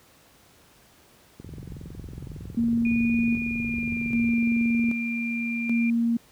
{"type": "click train", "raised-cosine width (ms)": 3, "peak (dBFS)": -27, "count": 77, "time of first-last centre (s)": [1.4, 4.886], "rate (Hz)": 21.8}
{"type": "low-pass noise", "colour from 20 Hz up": "pink", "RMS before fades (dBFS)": -37, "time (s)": [1.45, 4.32], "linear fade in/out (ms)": 10, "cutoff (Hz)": 180, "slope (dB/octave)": 96}
{"type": "tone with tremolo", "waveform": "sine", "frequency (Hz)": 232.9, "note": "A#3", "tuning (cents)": -1, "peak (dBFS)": -20, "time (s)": [2.57, 6.17], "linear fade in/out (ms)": 5, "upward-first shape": "square", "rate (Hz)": 0.64, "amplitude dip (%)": 55}
{"type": "tone with pitch glide", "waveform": "sine", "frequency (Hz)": [2452, 2384], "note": ["D#7", "D7"], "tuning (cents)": [-26, 25], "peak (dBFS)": -30, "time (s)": [2.85, 5.9], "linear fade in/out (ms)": 2, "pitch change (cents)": -49, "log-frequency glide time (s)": [3.26, 4.05]}
{"effects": ["pink hiss -56 dBFS RMS until 6.31 s", "high-pass 60 Hz 12 dB/octave"]}